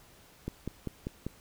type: click train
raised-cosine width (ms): 3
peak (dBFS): -21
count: 5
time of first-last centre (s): 0.48-1.266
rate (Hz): 5.09
effects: pink hiss -58 dBFS RMS until 1.4 s